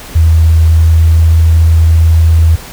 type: tone with pitch glide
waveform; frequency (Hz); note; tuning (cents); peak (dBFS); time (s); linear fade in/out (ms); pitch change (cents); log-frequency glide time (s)
sine; 80.9 to 81.51; E2 to E2; -32 to -19; -3; 0.15-2.56; 10; +13; 0.66-1.3
effects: pink hiss -29 dBFS RMS until 2.72 s

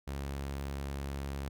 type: tone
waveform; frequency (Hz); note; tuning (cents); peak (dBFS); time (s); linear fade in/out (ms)
sawtooth; 69.3; C#2; 0; -32; 0.07-1.49; 10
effects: none

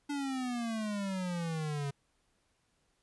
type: exponential sweep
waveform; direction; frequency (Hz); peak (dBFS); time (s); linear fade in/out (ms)
square; down; 291.5 to 138.59; -34; 0.09-1.91; 10
effects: pink hiss -75 dBFS RMS until 3.02 s + resampled to 24000 Hz

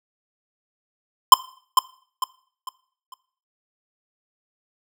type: tone with echo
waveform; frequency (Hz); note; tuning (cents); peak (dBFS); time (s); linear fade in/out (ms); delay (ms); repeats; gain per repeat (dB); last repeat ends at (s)
square; 1037; C6; -16; -3; 1.32-1.34; 2; 450; 4; -9; 3.14
effects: noise-tail reverb RT60 0.5 s tail -20 dB re dry

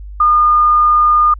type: tone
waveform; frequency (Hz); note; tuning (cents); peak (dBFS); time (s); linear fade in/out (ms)
sine; 1216; D#6; -40; -7; 0.2-1.34; 5
effects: added 50 Hz sine -27 dBFS peak until 1.39 s

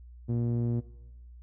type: tone with low-pass filter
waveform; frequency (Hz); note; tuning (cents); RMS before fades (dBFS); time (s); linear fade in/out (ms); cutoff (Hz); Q
sawtooth; 118.4; A#2; +27; -29; 0.28-0.81; 20; 310; 1.1
effects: noise-tail reverb RT60 0.9 s tail -17 dB re dry + added 60 Hz sine -46 dBFS peak until 1.42 s

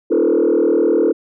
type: tone with frequency modulation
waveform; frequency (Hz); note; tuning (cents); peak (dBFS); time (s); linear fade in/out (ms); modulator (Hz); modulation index
sine; 392; G4; 0; -10; 0.1-1.13; 20; 39.6; 2.5
effects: tanh soft clip ceiling -8 dBFS

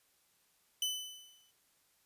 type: tone with exponential decay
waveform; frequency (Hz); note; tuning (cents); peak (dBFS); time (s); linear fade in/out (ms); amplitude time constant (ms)
sawtooth; 3010; F#7; +29; -27; 0.82-1.51; 2; 150
effects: white hiss -72 dBFS RMS until 2.05 s + resampled to 32000 Hz

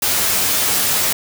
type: noise with comb filter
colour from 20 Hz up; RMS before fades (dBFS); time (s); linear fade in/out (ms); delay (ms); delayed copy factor
white; -17; 0.02-1.13; 5; 11; +0.5
effects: none

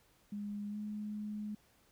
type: tone with pitch glide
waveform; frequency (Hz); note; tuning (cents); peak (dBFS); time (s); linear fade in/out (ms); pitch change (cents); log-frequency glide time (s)
sine; 205.5 to 210.3; G#3 to G#3; -18 to +22; -38; 0.32-1.55; 5; +40; 0.69-0.77
effects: pink hiss -69 dBFS RMS until 1.91 s

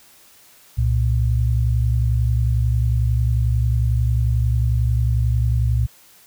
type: tone pair together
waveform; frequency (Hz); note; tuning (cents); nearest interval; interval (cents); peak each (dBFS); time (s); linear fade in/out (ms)
sine; 65.41 / 116.55; C2 / A#2; 0 / 0; minor seventh; 1000; -18 / -18; 0.77-5.87; 20
effects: white hiss -50 dBFS RMS until 6.26 s

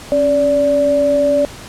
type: tone pair together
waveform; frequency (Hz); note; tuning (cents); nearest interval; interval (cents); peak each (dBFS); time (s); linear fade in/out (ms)
sine; 273.7 / 579.4; C#4 / D5; -22 / -24; octave + minor second; 1298; -19 / -11; 0.12-1.45; 0
effects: pink hiss -34 dBFS RMS until 1.68 s + low-pass 10000 Hz 12 dB/octave

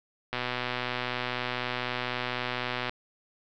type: click train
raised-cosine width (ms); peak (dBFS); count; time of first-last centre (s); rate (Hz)
0.3; -14; 319; 0.33-2.895; 124
effects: low-pass 5000 Hz 12 dB/octave

